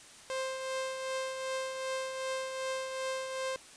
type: tone with tremolo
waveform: sawtooth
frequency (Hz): 525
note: C5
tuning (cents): +6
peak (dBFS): -28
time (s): 0.3-3.56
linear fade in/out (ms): 0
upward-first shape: triangle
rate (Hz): 2.6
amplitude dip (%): 50
effects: white hiss -53 dBFS RMS until 3.76 s + resampled to 22050 Hz